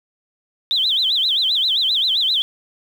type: tone with vibrato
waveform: sine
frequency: 3520 Hz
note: A7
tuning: in tune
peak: -15 dBFS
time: 0.71-2.42 s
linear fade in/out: 0 ms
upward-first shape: sine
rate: 7.6 Hz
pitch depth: 250 cents each way
effects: 7-bit